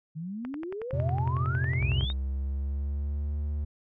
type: exponential sweep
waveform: sine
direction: up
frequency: 150.4 to 3817 Hz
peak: -33 dBFS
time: 0.15-2.13 s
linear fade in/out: 20 ms
type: click train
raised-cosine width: 0.5 ms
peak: -26 dBFS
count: 19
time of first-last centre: 0.45-2.101 s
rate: 10.9 Hz
type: chord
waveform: triangle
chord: F suspended fourth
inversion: none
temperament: equal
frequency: 87.31 / 116.54 / 130.81 Hz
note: F2 / Bb2 / C3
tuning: 0 / 0 / 0 cents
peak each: -28 / -31 / -26 dBFS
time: 0.93-2.05 s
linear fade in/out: 5 ms
type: tone with pitch glide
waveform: triangle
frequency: 66 to 73.66 Hz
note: C2 to D2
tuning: +16 to +6 cents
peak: -26 dBFS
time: 1.8-3.65 s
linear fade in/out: 10 ms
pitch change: +190 cents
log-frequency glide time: 2.07-3.38 s
effects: none